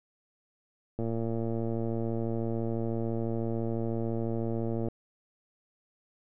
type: click train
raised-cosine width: 2 ms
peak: -20 dBFS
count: 445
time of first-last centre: 0.99-4.885 s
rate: 114 Hz
effects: none